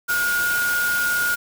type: tone in noise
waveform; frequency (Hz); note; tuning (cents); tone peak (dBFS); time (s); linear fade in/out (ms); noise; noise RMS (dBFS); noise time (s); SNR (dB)
sine; 1434; F6; +45; -19; 0.08-1.36; 20; white; -28; 0.08-1.36; +6
effects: none